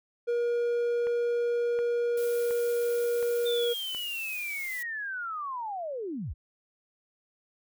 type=tone; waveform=triangle; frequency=476 Hz; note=A#4; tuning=36 cents sharp; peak=-23 dBFS; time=0.27-3.74 s; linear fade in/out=20 ms
type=click train; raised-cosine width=0.5 ms; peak=-28 dBFS; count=5; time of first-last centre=1.07-3.948 s; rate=1.39 Hz
type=noise; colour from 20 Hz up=blue; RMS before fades=-43 dBFS; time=2.17-4.83 s; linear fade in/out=5 ms
type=linear sweep; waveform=sine; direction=down; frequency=3609 to 40.31 Hz; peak=-32 dBFS; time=3.45-6.34 s; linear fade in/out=20 ms
effects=none